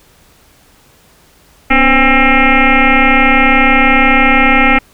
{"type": "tone with frequency modulation", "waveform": "sine", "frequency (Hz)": 1073, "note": "C6", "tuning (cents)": 43, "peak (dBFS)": -5, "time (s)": [1.7, 4.79], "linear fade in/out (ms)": 10, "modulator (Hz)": 264, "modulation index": 5.4, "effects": ["pink hiss -47 dBFS RMS until 4.93 s"]}